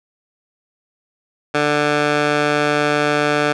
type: tone with band-pass filter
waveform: 15% pulse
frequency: 147.8 Hz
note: D3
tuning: 11 cents sharp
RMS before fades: -17 dBFS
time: 1.54-3.53 s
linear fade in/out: 10 ms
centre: 1400 Hz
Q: 0.63
effects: resampled to 24000 Hz